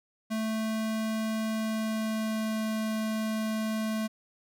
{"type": "tone with pitch glide", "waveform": "square", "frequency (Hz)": [220, 218.6], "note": ["A3", "A3"], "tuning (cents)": [0, -11], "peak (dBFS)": -29, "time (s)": [0.3, 4.08], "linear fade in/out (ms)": 20, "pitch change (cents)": -11, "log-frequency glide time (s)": [1.49, 2.72], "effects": []}